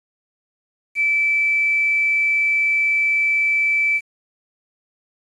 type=tone with quantisation; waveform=sine; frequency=2318 Hz; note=D7; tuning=23 cents flat; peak=-15 dBFS; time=0.95-4.01 s; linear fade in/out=50 ms; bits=7; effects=resampled to 24000 Hz